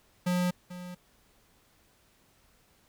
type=tone with echo; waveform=square; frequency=179.1 Hz; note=F3; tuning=44 cents sharp; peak=-26 dBFS; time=0.26-0.51 s; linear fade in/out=10 ms; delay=440 ms; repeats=1; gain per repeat=-14 dB; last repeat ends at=0.95 s; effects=pink hiss -65 dBFS RMS until 2.88 s